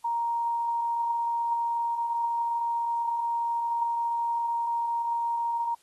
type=tone; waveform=sine; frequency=935 Hz; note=A#5; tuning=5 cents sharp; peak=-25 dBFS; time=0.04-5.75 s; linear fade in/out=10 ms; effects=white hiss -63 dBFS RMS until 5.82 s + AAC 32 kbps